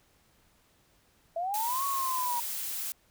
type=linear two-way sweep; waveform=sine; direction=up then down; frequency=654 to 1118 to 946 Hz; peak=-29 dBFS; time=1.36-2.4 s; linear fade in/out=5 ms; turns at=1.85 s
type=noise; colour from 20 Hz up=blue; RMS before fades=-35 dBFS; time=1.54-2.92 s; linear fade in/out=0 ms
effects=pink hiss -66 dBFS RMS until 3.1 s